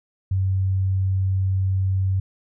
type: tone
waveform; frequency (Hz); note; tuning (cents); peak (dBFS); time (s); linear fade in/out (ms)
sine; 95.2; F#2; +50; -18; 0.31-2.2; 5
effects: none